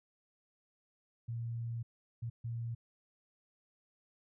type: tone bursts at uneven times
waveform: sine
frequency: 116.54 Hz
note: A#2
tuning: in tune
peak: -36 dBFS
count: 3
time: 1.28-1.83 / 2.22-2.3 / 2.44-2.75 s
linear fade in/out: 10 ms
effects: none